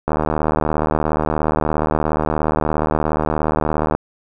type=click train; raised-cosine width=1 ms; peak=-4 dBFS; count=299; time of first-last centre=0.08-3.95 s; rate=77 Hz; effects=none